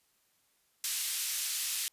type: band-pass noise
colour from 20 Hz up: white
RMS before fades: -34 dBFS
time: 0.84-1.88 s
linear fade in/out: 0 ms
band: 2600 to 13000 Hz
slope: 12 dB/octave
effects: white hiss -72 dBFS RMS until 1.92 s + resampled to 32000 Hz

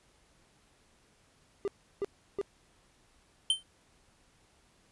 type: tone bursts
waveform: triangle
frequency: 399.6 Hz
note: G4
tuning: 33 cents sharp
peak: -27 dBFS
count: 3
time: 1.65-2.414 s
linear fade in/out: 0 ms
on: 28 ms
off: 340 ms
type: tone with exponential decay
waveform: square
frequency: 3105 Hz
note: G7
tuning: 17 cents flat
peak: -21 dBFS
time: 3.5-3.63 s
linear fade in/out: 2 ms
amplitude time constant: 27 ms
effects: pink hiss -66 dBFS RMS until 4.91 s + resampled to 24000 Hz

